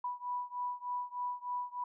sine beating tone pair, 983 / 986.3 Hz, B5 / B5, -8 / -3 cents, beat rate 3.3 Hz, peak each -38 / -39 dBFS, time 0.04-1.84 s, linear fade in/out 5 ms, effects none

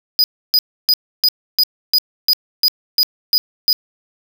square tone bursts, 4958 Hz, D#8, 7 cents flat, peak -10 dBFS, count 11, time 0.19-3.729 s, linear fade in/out 0 ms, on 49 ms, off 300 ms, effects none

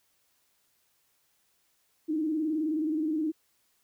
sine tone with vibrato, 311.1 Hz, D#4, in tune, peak -26 dBFS, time 2.08-3.32 s, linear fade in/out 20 ms, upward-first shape square, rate 19 Hz, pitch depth 60 cents each way, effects white hiss -71 dBFS RMS until 3.83 s

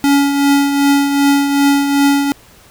square tone with tremolo, 281.5 Hz, C#4, 27 cents sharp, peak -8 dBFS, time 0.04-2.32 s, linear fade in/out 0 ms, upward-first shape triangle, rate 2.6 Hz, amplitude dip 55%, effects pink hiss -44 dBFS RMS until 2.7 s

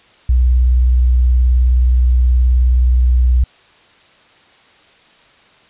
sine tone with vibrato, 61.9 Hz, B1, 5 cents sharp, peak -8 dBFS, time 0.29-3.44 s, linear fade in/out 5 ms, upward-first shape triangle, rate 19 Hz, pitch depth 61 cents each way, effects white hiss -48 dBFS RMS until 5.69 s + resampled to 8000 Hz

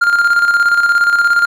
triangle tone with tremolo, 1401 Hz, F6, 5 cents sharp, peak -5 dBFS, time 0.01-1.46 s, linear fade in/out 10 ms, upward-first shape square, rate 17 Hz, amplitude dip 50%, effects none

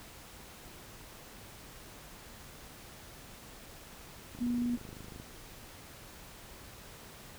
click train, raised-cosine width 3 ms, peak -34 dBFS, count 23, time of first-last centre 4.35-5.199 s, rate 25.9 Hz
sine tone, 241.7 Hz, B3, 37 cents flat, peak -29 dBFS, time 4.4-4.77 s, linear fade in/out 20 ms
effects pink hiss -51 dBFS RMS until 7.38 s

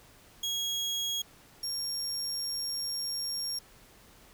30% pulse tone pair in turn, 3300 / 5550 Hz, G#7 / F8, -12 / -12 cents, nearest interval major sixth, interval 900 cents, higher second, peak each -27 / -28 dBFS, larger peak first, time 0.43-1.22 / 1.63-3.59 s, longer second, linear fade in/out 5 ms, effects pink hiss -57 dBFS RMS until 4.33 s

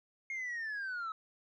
sine linear sweep, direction down, 2154 to 1281 Hz, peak -34 dBFS, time 0.3-1.12 s, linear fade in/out 2 ms, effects tanh soft clip ceiling -35 dBFS

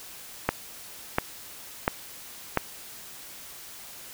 click train, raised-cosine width 0.5 ms, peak -6 dBFS, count 4, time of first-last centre 0.49-2.573 s, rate 1.44 Hz, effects white hiss -44 dBFS RMS until 4.13 s

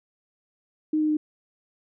sine tone with pitch steps, 308.9 / 306.8 / 304.6 Hz, D#4 / D#4 / D#4, -12 / -24 / -37 cents, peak -20 dBFS, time 0.93-1.17 s, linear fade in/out 5 ms, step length 80 ms, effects none

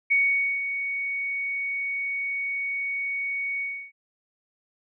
sine tone with ADSR envelope, 2232 Hz, C#7, 11 cents sharp, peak -17 dBFS, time 0.1-3.92 s, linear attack 17 ms, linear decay 490 ms, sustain -9 dB, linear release 310 ms, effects none

